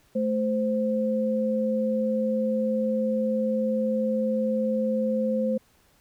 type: tone pair together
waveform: sine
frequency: 218.4 / 520 Hz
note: A3 / C5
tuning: -13 / -11 cents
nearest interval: octave + minor third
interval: 1502 cents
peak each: -25 dBFS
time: 0.15-5.58 s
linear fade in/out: 10 ms
effects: pink hiss -62 dBFS RMS until 6 s